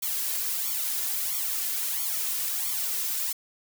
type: noise with flanger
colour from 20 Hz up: blue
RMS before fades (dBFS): -29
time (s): 0.02-3.33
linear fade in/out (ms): 10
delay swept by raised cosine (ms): 0.89 to 2.89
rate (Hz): 1.5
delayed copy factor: +1
effects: none